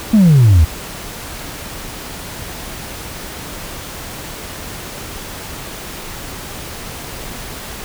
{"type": "exponential sweep", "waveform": "sine", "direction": "down", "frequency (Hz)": [230, 74], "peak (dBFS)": -3, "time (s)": [0.13, 0.65], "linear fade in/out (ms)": 10, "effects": ["tanh soft clip ceiling -4 dBFS", "pink hiss -29 dBFS RMS until 7.84 s"]}